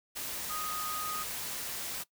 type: tone in noise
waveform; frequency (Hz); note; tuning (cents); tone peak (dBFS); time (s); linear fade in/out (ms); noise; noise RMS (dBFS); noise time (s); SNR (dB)
sine; 1244.5; D#6; 0; -36; 0.49-1.24; 20; white; -38; 0.15-2.04; -1
effects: noise-tail reverb RT60 0.1 s tail -19 dB re dry